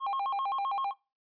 triangle tone with vibrato, 927 Hz, A#5, 10 cents flat, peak -27 dBFS, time 0-0.94 s, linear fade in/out 50 ms, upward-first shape square, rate 7.7 Hz, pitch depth 260 cents each way, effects noise-tail reverb RT60 0.3 s tail -23 dB re dry + resampled to 11025 Hz

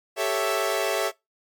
sawtooth chord, A dominant seventh, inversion third, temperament equal, 392 / 440 / 554.4 / 659.3 Hz, G4 / A4 / C#5 / E5, 0 / 0 / 0 / 0 cents, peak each -26 / -25 / -25 / -22 dBFS, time 0.16-1.12 s, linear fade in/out 50 ms, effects noise-tail reverb RT60 0.2 s tail -22 dB re dry + MP3 96 kbps

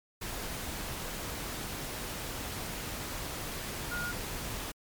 sine tone in noise, 1429 Hz, F6, 39 cents sharp, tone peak -34 dBFS, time 3.91-4.12 s, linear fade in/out 10 ms, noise pink, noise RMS -38 dBFS, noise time 0.21-4.72 s, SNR +1 dB, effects MP3 96 kbps

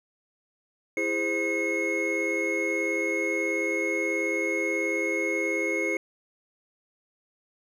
triangle tone cluster, 332.7 / 411.2 / 521 / 2171 Hz, E4 / G#4 / C5 / C#7, +16 / -17 / -7 / -37 cents, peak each -29 / -30 / -30 / -26 dBFS, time 0.97-5.97 s, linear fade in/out 2 ms, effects none

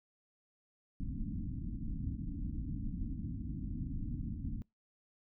pink low-pass noise, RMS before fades -39 dBFS, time 1-4.62 s, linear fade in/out 0 ms, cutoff 300 Hz, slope 96 dB/octave, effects noise-tail reverb RT60 0.2 s tail -25 dB re dry

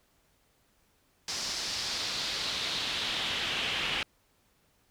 brown noise with band-pass filter sweep, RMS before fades -33 dBFS, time 1.28-4.03 s, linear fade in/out 2 ms, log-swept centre 5400 to 2800 Hz, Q 2.7, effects pink hiss -69 dBFS RMS until 4.9 s

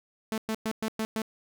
sawtooth tone bursts, 220 Hz, A3, in tune, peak -24 dBFS, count 6, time 0.32-1.218 s, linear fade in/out 0 ms, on 58 ms, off 110 ms, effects none

